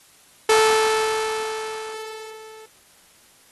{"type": "tone with level ramp", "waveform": "sawtooth", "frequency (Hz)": 437.9, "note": "A4", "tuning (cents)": -8, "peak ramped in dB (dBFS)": [-9, -37], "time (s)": [0.49, 2.66], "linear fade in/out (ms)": 5, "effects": ["white hiss -53 dBFS RMS until 3.51 s", "AAC 32 kbps"]}